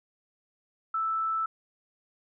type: tone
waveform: sine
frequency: 1318.5 Hz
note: E6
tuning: in tune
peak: -26 dBFS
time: 0.94-1.46 s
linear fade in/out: 5 ms
effects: none